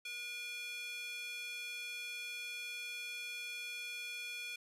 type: tone with high-pass filter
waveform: square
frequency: 482.7 Hz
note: B4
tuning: 40 cents flat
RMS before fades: -44 dBFS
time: 0.05-4.56 s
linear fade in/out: 5 ms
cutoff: 2600 Hz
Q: 4
effects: resampled to 32000 Hz + 12-bit